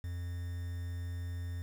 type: tone with quantisation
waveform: triangle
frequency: 87.31 Hz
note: F2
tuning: in tune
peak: -34 dBFS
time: 0.04-1.62 s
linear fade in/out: 0 ms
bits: 9
effects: none